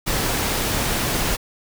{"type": "noise", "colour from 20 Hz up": "pink", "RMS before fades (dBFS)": -22, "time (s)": [0.06, 1.37], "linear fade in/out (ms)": 20, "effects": []}